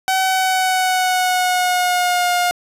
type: tone with pitch glide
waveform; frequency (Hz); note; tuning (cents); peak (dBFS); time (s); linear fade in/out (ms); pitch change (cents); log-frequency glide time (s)
sawtooth; 758 to 711.3; F#5 to F5; +42 to +32; -11; 0.08-2.51; 0; -110; 0.21-2.33
effects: resampled to 32000 Hz + 7-bit